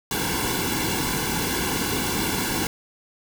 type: noise with comb filter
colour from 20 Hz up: pink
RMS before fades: -25 dBFS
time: 0.11-2.67 s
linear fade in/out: 2 ms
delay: 1.6 ms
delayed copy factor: -0.85
effects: none